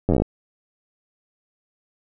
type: slowing click train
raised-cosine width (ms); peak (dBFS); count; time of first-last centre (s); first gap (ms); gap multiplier
2; -6; 10; 0.09-0.22; 10; 1.09
effects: none